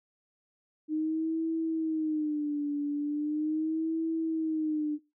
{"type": "tone with vibrato", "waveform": "sine", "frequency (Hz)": 306.9, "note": "D#4", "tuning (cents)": -24, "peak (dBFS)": -27, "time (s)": [0.88, 4.99], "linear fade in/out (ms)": 50, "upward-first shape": "sine", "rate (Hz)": 0.39, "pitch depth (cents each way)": 100, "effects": ["noise-tail reverb RT60 0.2 s tail -17 dB re dry"]}